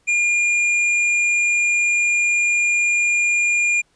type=tone with tanh clipping; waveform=triangle; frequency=2414 Hz; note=D7; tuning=47 cents sharp; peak=-17 dBFS; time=0.07-3.82 s; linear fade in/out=20 ms; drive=16 dB; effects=pink hiss -62 dBFS RMS until 3.95 s + resampled to 22050 Hz